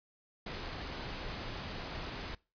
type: noise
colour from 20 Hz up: pink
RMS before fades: -41 dBFS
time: 0.46-2.35 s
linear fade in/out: 5 ms
effects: noise-tail reverb RT60 0.3 s tail -23 dB re dry + resampled to 11025 Hz